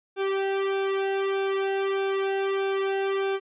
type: tone with flanger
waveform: sawtooth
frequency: 390 Hz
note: G4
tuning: 9 cents flat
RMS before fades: -26 dBFS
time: 0.16-3.4 s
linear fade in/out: 50 ms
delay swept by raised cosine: 1 to 1.68 ms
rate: 1.6 Hz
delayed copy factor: -0.95
effects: resampled to 8000 Hz